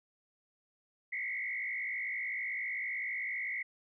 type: tone with frequency modulation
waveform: sine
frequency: 2093 Hz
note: C7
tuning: in tune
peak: -34 dBFS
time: 1.12-3.63 s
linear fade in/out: 10 ms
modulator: 55.7 Hz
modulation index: 2.4
effects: none